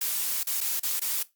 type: noise with dropouts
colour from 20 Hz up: blue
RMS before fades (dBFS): -28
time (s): 0.01-1.23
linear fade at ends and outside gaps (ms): 5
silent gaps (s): 0.432-0.469 / 0.606-0.611 / 0.797-0.831 / 0.996-1.016
effects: noise-tail reverb RT60 0.2 s tail -18 dB re dry + Opus 48 kbps